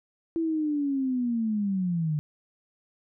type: linear sweep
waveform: sine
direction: down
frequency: 333.4 to 146.83 Hz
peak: -24 dBFS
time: 0.36-2.19 s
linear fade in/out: 0 ms
effects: none